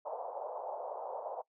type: band-pass noise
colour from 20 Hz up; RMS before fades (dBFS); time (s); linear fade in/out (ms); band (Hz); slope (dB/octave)
pink; -41; 0.05-1.42; 10; 510 to 940; 48
effects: noise-tail reverb RT60 0.1 s tail -21 dB re dry